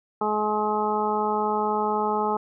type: harmonic tone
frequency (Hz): 212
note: G#3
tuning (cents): +36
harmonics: 1 / 2 / 3 / 4 / 5 / 6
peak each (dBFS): -31 / -27 / -35 / -25 / -31 / -31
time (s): 0.21-2.37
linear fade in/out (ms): 5
effects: none